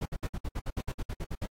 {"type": "noise bursts", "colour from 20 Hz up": "brown", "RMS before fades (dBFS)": -32, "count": 14, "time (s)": [0.01, 1.462], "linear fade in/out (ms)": 10, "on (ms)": 48, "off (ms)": 60, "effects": ["AAC 48 kbps"]}